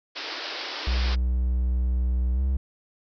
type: band-pass noise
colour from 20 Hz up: white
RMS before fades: -34 dBFS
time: 0.15-1.16 s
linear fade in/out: 20 ms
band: 270 to 5300 Hz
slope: 96 dB/octave
type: tone with pitch glide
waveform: triangle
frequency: 62 to 66.07 Hz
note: B1 to C2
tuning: +7 to +17 cents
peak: -19 dBFS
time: 0.87-2.57 s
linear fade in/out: 5 ms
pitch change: +110 cents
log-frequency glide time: 2.35-2.4 s
effects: none